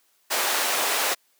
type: high-pass noise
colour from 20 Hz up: pink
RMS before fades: -24 dBFS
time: 0.3-1.15 s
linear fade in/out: 20 ms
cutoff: 540 Hz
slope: 12 dB/octave
effects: white hiss -65 dBFS RMS until 1.39 s + high-pass 300 Hz 12 dB/octave